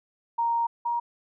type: tone pair in turn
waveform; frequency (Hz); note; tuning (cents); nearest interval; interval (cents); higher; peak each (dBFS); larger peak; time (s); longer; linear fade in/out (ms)
sine; 932.3 / 945.3; A#5 / A#5; 0 / +24; unison; 24; second; -22 / -24; first; 0.38-0.67 / 0.85-1; first; 10
effects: none